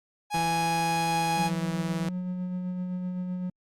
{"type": "tone", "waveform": "45% pulse", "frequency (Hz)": 830.6, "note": "G#5", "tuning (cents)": 0, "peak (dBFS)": -25, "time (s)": [0.3, 1.51], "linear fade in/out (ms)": 50}
{"type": "tone with pitch glide", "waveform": "sawtooth", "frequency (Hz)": [166.1, 163.06], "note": ["E3", "E3"], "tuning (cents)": [13, -19], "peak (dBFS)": -26, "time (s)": [0.34, 2.09], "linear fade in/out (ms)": 5, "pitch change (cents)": -32, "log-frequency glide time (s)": [0.91, 1.72]}
{"type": "tone with tremolo", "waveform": "triangle", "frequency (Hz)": 181.4, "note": "F#3", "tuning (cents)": -34, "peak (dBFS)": -26, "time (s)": [1.37, 3.5], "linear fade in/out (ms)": 5, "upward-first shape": "sine", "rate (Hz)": 7.8, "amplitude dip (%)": 30}
{"effects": ["low-pass 11000 Hz 12 dB/octave", "Opus 48 kbps"]}